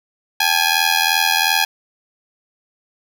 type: ring-modulated tone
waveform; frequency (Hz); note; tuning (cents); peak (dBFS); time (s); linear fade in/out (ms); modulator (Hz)
10% pulse; 828; G#5; -5; -3; 0.4-1.65; 5; 41.4
effects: none